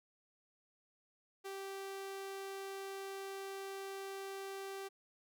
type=tone; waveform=sawtooth; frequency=390 Hz; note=G4; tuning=9 cents flat; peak=-39 dBFS; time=1.44-4.89 s; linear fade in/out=20 ms; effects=none